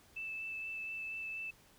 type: tone with vibrato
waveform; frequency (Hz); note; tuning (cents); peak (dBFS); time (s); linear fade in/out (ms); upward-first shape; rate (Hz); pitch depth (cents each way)
sine; 2637; E7; 0; -39; 0.16-1.51; 10; sine; 4.2; 9
effects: pink hiss -64 dBFS RMS until 1.78 s